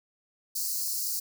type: high-pass noise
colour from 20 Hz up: white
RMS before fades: -31 dBFS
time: 0.55-1.2 s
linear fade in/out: 10 ms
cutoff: 4300 Hz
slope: 96 dB/octave
effects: none